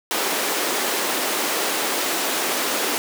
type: high-pass noise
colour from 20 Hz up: pink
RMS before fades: -23 dBFS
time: 0.11-2.98 s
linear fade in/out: 0 ms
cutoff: 290 Hz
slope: 24 dB/octave
effects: none

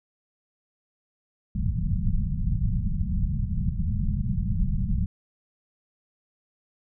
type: low-pass noise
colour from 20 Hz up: pink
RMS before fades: -25 dBFS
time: 1.55-5.06 s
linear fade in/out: 5 ms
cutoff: 210 Hz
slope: 96 dB/octave
effects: none

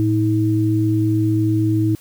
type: tone pair together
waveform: sine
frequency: 111.4 / 319.3 Hz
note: A2 / D#4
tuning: +22 / +45 cents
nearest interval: octave + tritone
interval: 1823 cents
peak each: -17 dBFS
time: 0-1.95 s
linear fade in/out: 0 ms
effects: white hiss -48 dBFS RMS until 2 s

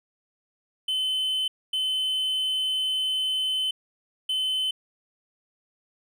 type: tone bursts at uneven times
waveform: triangle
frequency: 3050 Hz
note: G7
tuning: 48 cents flat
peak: -22 dBFS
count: 3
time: 0.88-1.48 / 1.73-3.71 / 4.29-4.71 s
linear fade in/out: 5 ms
effects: none

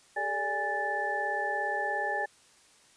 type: tone cluster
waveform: sine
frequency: 399 / 436.1 / 584 / 822 / 1752 Hz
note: G4 / A4 / D5 / G#5 / A6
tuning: +31 / -15 / -10 / -18 / -8 cents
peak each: -40 / -40 / -37 / -32 / -32 dBFS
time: 0.16-2.26 s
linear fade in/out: 10 ms
effects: white hiss -60 dBFS RMS until 2.96 s + resampled to 22050 Hz

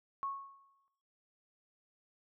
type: tone with exponential decay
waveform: sine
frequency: 1100 Hz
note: C#6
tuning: 14 cents flat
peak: -33 dBFS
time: 0.23-0.88 s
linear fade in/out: 0 ms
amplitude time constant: 140 ms
effects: noise-tail reverb RT60 0.9 s tail -19 dB re dry

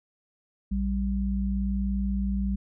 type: tone pair together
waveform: sine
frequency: 58.43 / 196 Hz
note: A#1 / G3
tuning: +5 / 0 cents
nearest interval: octave + major sixth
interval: 2095 cents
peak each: -27 dBFS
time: 0.71-2.56 s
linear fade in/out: 10 ms
effects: none

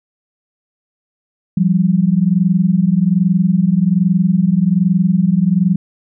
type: tone pair together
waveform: sine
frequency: 171.5 / 192.73 Hz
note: F3 / G3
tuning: -31 / -29 cents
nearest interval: major second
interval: 202 cents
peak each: -13 / -13 dBFS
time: 1.57-5.76 s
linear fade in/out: 5 ms
effects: none

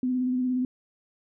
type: tone with vibrato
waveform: sine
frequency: 252.8 Hz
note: B3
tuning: 41 cents sharp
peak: -23 dBFS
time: 0.03-0.65 s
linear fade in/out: 2 ms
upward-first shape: square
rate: 17 Hz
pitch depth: 21 cents each way
effects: none

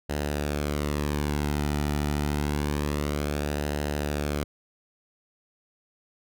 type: tone with flanger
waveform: sawtooth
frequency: 73.42 Hz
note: D2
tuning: in tune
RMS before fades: -28 dBFS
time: 0.09-4.44 s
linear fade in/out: 10 ms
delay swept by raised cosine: 0.87 to 1.87 ms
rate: 0.27 Hz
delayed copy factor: -0.55
effects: none

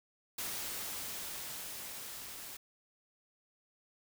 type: noise with level ramp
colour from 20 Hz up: white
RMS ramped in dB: -39 to -47 dBFS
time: 0.38-2.57 s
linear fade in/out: 5 ms
effects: none

